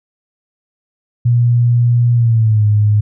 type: tone with pitch glide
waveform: sine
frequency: 120 to 105.07 Hz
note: B2 to G#2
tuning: -49 to +21 cents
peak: -8 dBFS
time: 1.25-3.01 s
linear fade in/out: 10 ms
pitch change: -230 cents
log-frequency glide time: 2.14-2.65 s
effects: none